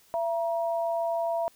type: tone pair together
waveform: sine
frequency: 672.8 / 946 Hz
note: E5 / A#5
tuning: +35 / +25 cents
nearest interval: tritone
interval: 590 cents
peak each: -26 / -33 dBFS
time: 0.14-1.48 s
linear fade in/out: 0 ms
effects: white hiss -60 dBFS RMS until 1.55 s